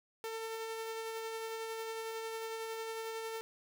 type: tone with tremolo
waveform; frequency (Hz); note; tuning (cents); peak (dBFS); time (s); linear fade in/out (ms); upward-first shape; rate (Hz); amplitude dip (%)
sawtooth; 448.4; A4; +33; -34; 0.24-3.41; 0; sine; 11; 25
effects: none